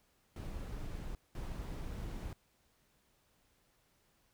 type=noise bursts at uneven times; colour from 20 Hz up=brown; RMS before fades=-42 dBFS; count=2; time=0.36-1.15 / 1.35-2.33 s; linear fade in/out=2 ms; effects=pink hiss -73 dBFS RMS until 4.33 s